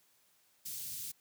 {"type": "band-stop noise", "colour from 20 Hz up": "white", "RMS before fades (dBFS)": -42, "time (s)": [0.65, 1.12], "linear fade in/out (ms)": 10, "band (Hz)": [150, 4500], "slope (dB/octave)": 12, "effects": ["white hiss -70 dBFS RMS until 1.2 s", "high-pass 80 Hz 12 dB/octave"]}